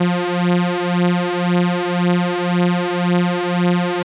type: beating tone pair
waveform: sawtooth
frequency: 175.8 / 177.7 Hz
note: F3 / F3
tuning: +12 / +30 cents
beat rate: 1.9 Hz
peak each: -14 dBFS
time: 0-4.03 s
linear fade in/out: 10 ms
effects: resampled to 8000 Hz